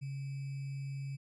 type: tone with sample-and-hold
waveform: sine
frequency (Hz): 137.4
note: C#3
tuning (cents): -15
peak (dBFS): -37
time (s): 0.01-1.17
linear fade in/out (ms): 20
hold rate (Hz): 2450
effects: resampled to 22050 Hz